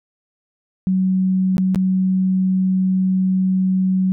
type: tone with dropouts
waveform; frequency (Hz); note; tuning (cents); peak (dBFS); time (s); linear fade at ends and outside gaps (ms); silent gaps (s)
sine; 187.4; F#3; +22; -14; 0.87-4.12; 0; 1.569-1.581 / 1.747-1.758
effects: none